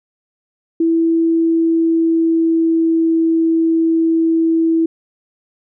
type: tone with pitch glide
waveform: sine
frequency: 329.6 to 327.1 Hz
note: E4 to E4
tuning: 0 to -13 cents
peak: -11 dBFS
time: 0.8-4.86 s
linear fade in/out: 5 ms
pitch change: -13 cents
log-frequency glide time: 1.24-3.15 s
effects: none